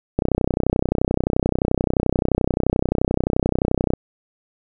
click train, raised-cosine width 2 ms, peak -4 dBFS, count 119, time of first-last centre 0.19-3.936 s, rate 31.5 Hz, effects none

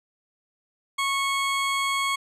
20% pulse tone, 1100 Hz, C#6, 14 cents flat, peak -18 dBFS, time 0.98-2.16 s, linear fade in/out 10 ms, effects low-pass 10000 Hz 12 dB/octave

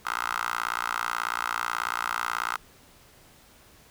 10% pulse tone with high-pass filter, 58.27 Hz, A#1, in tune, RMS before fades -30 dBFS, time 0.05-2.57 s, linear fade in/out 10 ms, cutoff 1200 Hz, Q 8.7, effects pink hiss -55 dBFS RMS until 3.9 s

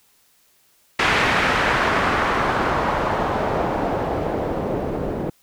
white noise with low-pass filter sweep, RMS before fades -21 dBFS, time 0.99-5.3 s, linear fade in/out 5 ms, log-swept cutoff 2100 to 410 Hz, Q 1.2, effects white hiss -59 dBFS RMS until 5.42 s

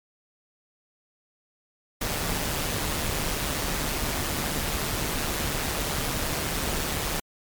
pink noise with amplitude modulation, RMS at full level -26 dBFS, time 2.01-7.2 s, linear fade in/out 5 ms, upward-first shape sine, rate 149 Hz, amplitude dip 45%, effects MP3 96 kbps

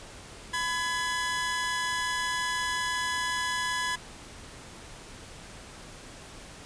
sawtooth tone pair together, 1004 / 1688.5 Hz, B5 / G#6, +28 / +28 cents, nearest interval major sixth, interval 900 cents, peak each -27 dBFS, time 0.53-3.96 s, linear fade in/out 10 ms, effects pink hiss -46 dBFS RMS until 6.65 s + resampled to 22050 Hz

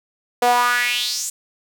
sawtooth tone with high-pass filter sweep, 243.2 Hz, B3, 26 cents flat, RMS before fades -19 dBFS, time 0.42-1.3 s, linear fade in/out 5 ms, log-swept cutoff 580 to 8000 Hz, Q 4.3, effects none

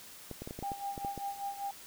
clicks, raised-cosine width 2 ms, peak -27 dBFS, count 10, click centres 0.313 / 0.42 / 0.475 / 0.509 / 0.59 / 0.626 / 0.718 / 0.978 / 1.048 / 1.177 s
sine tone with tremolo, 799 Hz, G5, 33 cents sharp, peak -33 dBFS, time 0.63-1.71 s, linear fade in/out 2 ms, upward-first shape sine, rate 5.1 Hz, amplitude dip 75%
effects white hiss -51 dBFS RMS until 1.86 s

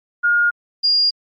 sine tone pair in turn, 1424 / 4827 Hz, F6 / D8, +33 / +47 cents, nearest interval octave + major sixth, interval 2114 cents, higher second, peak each -12 dBFS, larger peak neither, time 0.23-0.51 / 0.83-1.11 s, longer neither, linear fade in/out 20 ms, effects MP3 32 kbps

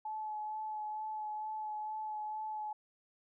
sine tone with vibrato, 858 Hz, A5, 44 cents flat, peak -37 dBFS, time 0.05-2.73 s, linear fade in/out 5 ms, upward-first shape sine, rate 2.2 Hz, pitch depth 16 cents each way, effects none

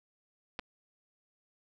clicks, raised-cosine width 0.3 ms, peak -21 / -23 dBFS, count 2, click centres 0.591 / 0.595 s, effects none

